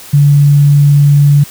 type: tone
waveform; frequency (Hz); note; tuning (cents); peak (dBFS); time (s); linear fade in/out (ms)
sine; 143.9; D3; -35; -3; 0.13-1.44; 10
effects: white hiss -32 dBFS RMS until 1.5 s